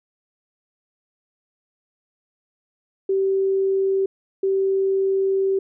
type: tone bursts at uneven times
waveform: sine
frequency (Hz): 386.8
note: G4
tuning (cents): -23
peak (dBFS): -17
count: 2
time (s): 3.09-4.06 / 4.43-5.59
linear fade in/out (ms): 5
effects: none